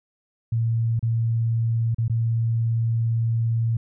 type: tone with dropouts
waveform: sine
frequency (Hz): 114.7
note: A#2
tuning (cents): -28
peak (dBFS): -19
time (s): 0.52-3.77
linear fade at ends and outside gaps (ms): 5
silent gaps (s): 0.994-1.027 / 1.946-1.983 / 2.081-2.097
effects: none